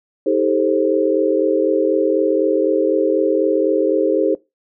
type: chord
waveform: sine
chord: A half-diminished seventh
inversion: second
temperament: just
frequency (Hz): 316.8 / 396 / 440 / 528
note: Eb4 / G4 / A4 / C5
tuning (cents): +31 / +18 / 0 / +16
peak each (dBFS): -19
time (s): 0.26-4.35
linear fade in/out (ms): 5
effects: noise-tail reverb RT60 0.2 s tail -19 dB re dry